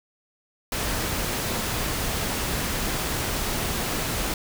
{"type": "noise", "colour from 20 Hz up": "pink", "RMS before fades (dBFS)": -27, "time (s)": [0.72, 4.34], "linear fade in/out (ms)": 2, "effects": []}